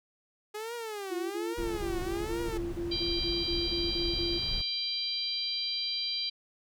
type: tone with vibrato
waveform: sawtooth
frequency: 415.9 Hz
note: G#4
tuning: 2 cents sharp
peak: -32 dBFS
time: 0.54-2.58 s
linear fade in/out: 10 ms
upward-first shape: triangle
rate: 1.2 Hz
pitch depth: 250 cents each way
type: tone bursts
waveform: sine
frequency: 343.1 Hz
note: F4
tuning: 31 cents flat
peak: -32 dBFS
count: 14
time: 1.1-4.391 s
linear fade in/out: 20 ms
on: 210 ms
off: 27 ms
type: noise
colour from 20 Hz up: brown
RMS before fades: -38 dBFS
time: 1.57-4.62 s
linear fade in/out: 10 ms
type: harmonic tone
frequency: 790 Hz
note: G5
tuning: 13 cents sharp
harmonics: 3 / 4 / 5 / 6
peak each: -44 / -37 / -35 / -33 dBFS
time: 2.91-6.3 s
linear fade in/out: 10 ms
effects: none